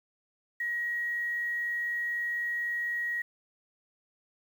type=tone with quantisation; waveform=sine; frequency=1898 Hz; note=A#6; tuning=31 cents sharp; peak=-29 dBFS; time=0.6-3.22 s; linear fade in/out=5 ms; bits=9; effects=none

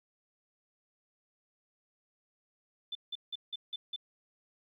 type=tone bursts; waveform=sine; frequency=3520 Hz; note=A7; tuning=in tune; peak=-35 dBFS; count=6; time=2.92-3.962 s; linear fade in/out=5 ms; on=32 ms; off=170 ms; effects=12-bit

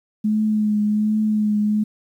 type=tone with vibrato; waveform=sine; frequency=212.4 Hz; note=G#3; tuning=39 cents sharp; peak=-16 dBFS; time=0.24-1.84 s; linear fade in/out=10 ms; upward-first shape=triangle; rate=1.3 Hz; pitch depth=29 cents each way; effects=9-bit

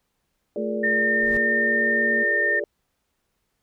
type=chord; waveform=sine; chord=Bb dominant seventh; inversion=second; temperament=just; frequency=349.6 / 419.5 / 466.2 / 582.7 Hz; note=F4 / Ab4 / Bb4 / D5; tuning=+2 / +17 / 0 / -14 cents; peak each=-34 / -29 / -34 / -29 dBFS; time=0.56-2.64 s; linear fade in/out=2 ms
type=tone with pitch glide; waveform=sine; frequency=220 to 229.6 Hz; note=A3 to A#3; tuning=0 to -26 cents; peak=-28 dBFS; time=0.57-2.24 s; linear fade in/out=20 ms; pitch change=+74 cents; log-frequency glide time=0.87-1.42 s
type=tone; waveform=sine; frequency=1817 Hz; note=A#6; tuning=45 cents flat; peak=-19 dBFS; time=0.83-2.6 s; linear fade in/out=10 ms
type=noise with exponential growth; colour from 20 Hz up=brown; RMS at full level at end=-29 dBFS; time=1.09-1.37 s; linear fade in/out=1 ms; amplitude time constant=59 ms
effects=pink hiss -74 dBFS RMS until 3.62 s

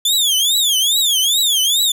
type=tone with vibrato; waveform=sawtooth; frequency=3428 Hz; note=A7; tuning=46 cents flat; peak=-10 dBFS; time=0.05-1.92 s; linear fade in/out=5 ms; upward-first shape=triangle; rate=2.4 Hz; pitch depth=250 cents each way; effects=none

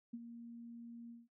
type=tone with ADSR envelope; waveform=sine; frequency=234.3 Hz; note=A#3; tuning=9 cents sharp; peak=-40 dBFS; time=0.13-1.28 s; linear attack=9 ms; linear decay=42 ms; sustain=-8 dB; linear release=180 ms; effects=noise-tail reverb RT60 0.1 s tail -17 dB re dry

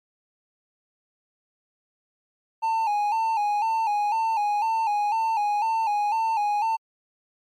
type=tone with vibrato; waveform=triangle; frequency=862 Hz; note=A5; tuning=36 cents flat; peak=-19 dBFS; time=2.62-6.77 s; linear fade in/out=20 ms; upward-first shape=square; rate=2 Hz; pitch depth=69 cents each way; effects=MP3 64 kbps

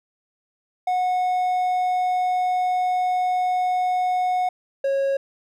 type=tone pair in turn; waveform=triangle; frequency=731 / 547.6 Hz; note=F#5 / C#5; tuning=-21 / -21 cents; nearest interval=perfect fourth; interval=500 cents; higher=first; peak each=-17 dBFS; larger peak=neither; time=0.87-4.49 / 4.84-5.17 s; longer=first; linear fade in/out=5 ms; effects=none

